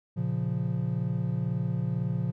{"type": "chord", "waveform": "triangle", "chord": "Bb minor", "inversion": "none", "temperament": "equal", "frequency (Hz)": [116.54, 138.59, 174.61], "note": ["Bb2", "Db3", "F3"], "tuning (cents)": [0, 0, 0], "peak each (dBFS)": -29, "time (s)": [0.16, 2.32], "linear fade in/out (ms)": 20, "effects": []}